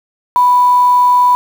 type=tone with quantisation; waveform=sine; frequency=987.8 Hz; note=B5; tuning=in tune; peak=-6 dBFS; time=0.36-1.35 s; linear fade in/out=0 ms; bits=5; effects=none